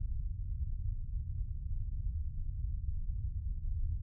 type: low-pass noise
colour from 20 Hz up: pink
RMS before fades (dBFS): -36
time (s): 0-4.02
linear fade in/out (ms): 10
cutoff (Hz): 100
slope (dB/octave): 24
effects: none

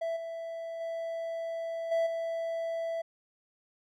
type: tone with level steps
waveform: triangle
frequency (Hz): 662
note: E5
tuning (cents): +7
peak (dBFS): -28 / -34 / -31 / -23 / -29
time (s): 0.01-3.02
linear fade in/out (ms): 10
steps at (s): 0.16 / 0.8 / 1.91 / 2.06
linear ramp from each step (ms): 10
effects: none

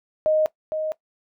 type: tone pair in turn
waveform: sine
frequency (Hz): 621 / 623.6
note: D#5 / D#5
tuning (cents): -3 / +4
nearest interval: unison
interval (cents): 7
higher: second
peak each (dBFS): -16 / -23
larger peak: first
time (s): 0.26-0.46 / 0.72-0.92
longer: neither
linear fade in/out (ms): 0
effects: noise-tail reverb RT60 0.1 s tail -19 dB re dry

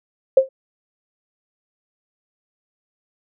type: tone with exponential decay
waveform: sine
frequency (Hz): 530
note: C5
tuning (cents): +22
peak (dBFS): -4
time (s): 0.37-0.49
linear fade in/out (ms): 5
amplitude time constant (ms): 25
effects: none

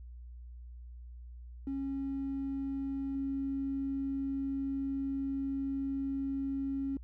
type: tone with level steps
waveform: triangle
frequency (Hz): 273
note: C#4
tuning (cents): -26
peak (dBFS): -30 / -28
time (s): 1.67-6.97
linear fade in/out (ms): 2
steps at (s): 3.15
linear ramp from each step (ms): 2
effects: tanh soft clip ceiling -30 dBFS + added 60 Hz sine -45 dBFS peak until 7.03 s

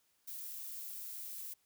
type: noise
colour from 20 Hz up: violet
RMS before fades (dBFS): -45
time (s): 0.27-1.54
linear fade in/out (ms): 10
effects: white hiss -75 dBFS RMS until 1.65 s

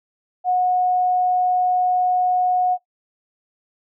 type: tone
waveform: sine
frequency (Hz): 729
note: F#5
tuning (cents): -26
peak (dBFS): -15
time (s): 0.44-2.78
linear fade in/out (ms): 50
effects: noise-tail reverb RT60 0.1 s tail -17 dB re dry

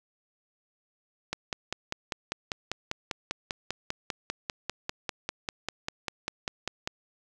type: click train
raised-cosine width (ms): 0.2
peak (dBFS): -13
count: 29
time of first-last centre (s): 1.33-6.875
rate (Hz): 5.05
effects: none

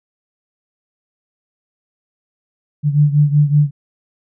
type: beating tone pair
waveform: sine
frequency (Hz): 145.8 / 151.1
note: D3 / D3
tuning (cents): -12 / +50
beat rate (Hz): 5.3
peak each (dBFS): -11 / -15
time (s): 2.83-3.71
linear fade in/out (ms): 50
effects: none

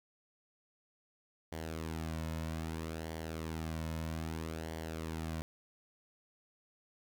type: tone with flanger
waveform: sawtooth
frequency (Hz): 80.4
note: E2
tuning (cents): -43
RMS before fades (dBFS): -40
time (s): 1.52-5.42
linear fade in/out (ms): 0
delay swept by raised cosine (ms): 0.77 to 2.57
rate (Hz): 0.62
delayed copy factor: -0.55
effects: 11-bit

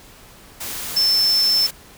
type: tone in noise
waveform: sine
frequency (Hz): 5300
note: E8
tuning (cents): +9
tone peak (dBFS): -14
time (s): 0.96-1.67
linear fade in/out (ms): 10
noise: white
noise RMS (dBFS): -29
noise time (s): 0.6-1.71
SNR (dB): +12
effects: pink hiss -45 dBFS RMS until 1.97 s

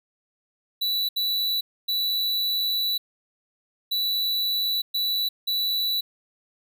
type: tone bursts at uneven times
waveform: square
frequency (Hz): 3951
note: B7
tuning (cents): 0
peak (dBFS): -23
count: 6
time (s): 0.81-1.09 / 1.16-1.61 / 1.88-2.98 / 3.91-4.82 / 4.94-5.29 / 5.47-6.01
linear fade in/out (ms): 10
effects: none

